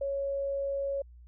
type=tone; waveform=sine; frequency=554.4 Hz; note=C#5; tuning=in tune; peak=-29 dBFS; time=0.01-1.02 s; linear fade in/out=5 ms; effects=added 60 Hz sine -49 dBFS peak until 1.27 s